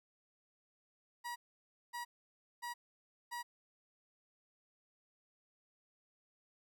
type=tone bursts; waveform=30% pulse; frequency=960 Hz; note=B5; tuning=49 cents flat; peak=-38 dBFS; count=4; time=1.24-3.43 s; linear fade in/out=20 ms; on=120 ms; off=570 ms; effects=none